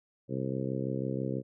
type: harmonic tone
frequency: 66.1 Hz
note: C2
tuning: 18 cents sharp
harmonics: 2 / 3 / 4 / 5 / 6 / 7 / 8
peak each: -35 / -37 / -38 / -39 / -40 / -40 / -41 dBFS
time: 0.28-1.43 s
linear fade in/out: 50 ms
effects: none